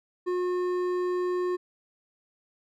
triangle tone with hard clipping, 360 Hz, F#4, 47 cents flat, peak -27 dBFS, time 0.26-1.57 s, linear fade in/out 20 ms, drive 12 dB, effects none

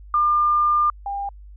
sine tone pair in turn, 1200 / 800.9 Hz, D6 / G5, +37 / +37 cents, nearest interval perfect fifth, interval 700 cents, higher first, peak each -15 / -24 dBFS, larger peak first, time 0.14-0.9 / 1.06-1.29 s, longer first, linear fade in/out 2 ms, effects added 50 Hz sine -39 dBFS peak until 1.56 s

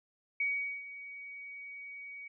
sine tone with ADSR envelope, 2255 Hz, C#7, 29 cents sharp, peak -28 dBFS, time 0.4-2.28 s, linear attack 5 ms, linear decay 420 ms, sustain -15 dB, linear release 6 ms, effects none

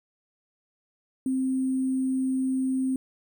sine tone with sample-and-hold, 261.6 Hz, C4, in tune, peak -23 dBFS, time 1.26-2.96 s, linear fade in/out 2 ms, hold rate 8820 Hz, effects none

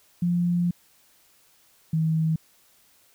sine tone pair in turn, 174.61 / 159.79 Hz, F3 / D#3, 0 / +46 cents, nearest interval major second, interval 154 cents, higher first, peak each -20 dBFS, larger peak neither, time 0.22-0.71 / 1.93-2.36 s, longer first, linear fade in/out 5 ms, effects white hiss -60 dBFS RMS until 3.14 s

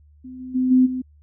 sine tone with level steps, 255.8 Hz, C4, 39 cents flat, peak -34 / -31 / -17 / -11 / -23 dBFS, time 0.24-1.02 s, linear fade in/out 10 ms, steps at 0.39 / 0.54 / 0.7 / 0.85 s, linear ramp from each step 20 ms, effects added 74 Hz sine -49 dBFS peak until 1.22 s

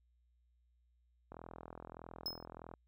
click train, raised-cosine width 1 ms, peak -34 dBFS, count 60, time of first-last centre 1.32-2.738 s, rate 41.6 Hz
square tone with exponential decay, 5160 Hz, E8, 38 cents flat, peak -34 dBFS, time 2.26-2.45 s, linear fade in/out 1 ms, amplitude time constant 40 ms
effects added 60 Hz sine -70 dBFS peak until 2.87 s

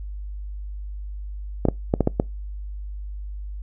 clicks, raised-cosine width 2 ms, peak -4 dBFS, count 6, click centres 1.653 / 1.686 / 1.939 / 2.007 / 2.074 / 2.199 s, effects noise-tail reverb RT60 0.2 s tail -24 dB re dry + added 50 Hz sine -30 dBFS peak until 3.62 s

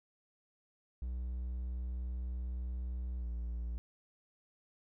triangle tone with pitch glide, 61.74 to 58.68 Hz, B1 to A#1, 0 to +12 cents, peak -34 dBFS, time 1.02-3.78 s, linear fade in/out 0 ms, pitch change -88 cents, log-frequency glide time 3.19-3.26 s, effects none

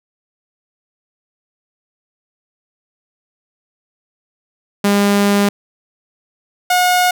sawtooth tone pair in turn, 202.2 / 723.1 Hz, G#3 / F#5, -46 / -40 cents, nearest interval octave + minor seventh, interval 2206 cents, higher second, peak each -7 dBFS, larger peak neither, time 4.84-5.49 / 6.7-7.11 s, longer first, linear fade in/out 5 ms, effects none

